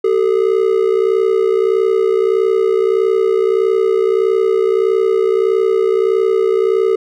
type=ring-modulated tone; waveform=triangle; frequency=414.9 Hz; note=G#4; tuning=2 cents flat; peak=-6 dBFS; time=0.04-6.96 s; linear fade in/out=5 ms; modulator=30.8 Hz; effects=none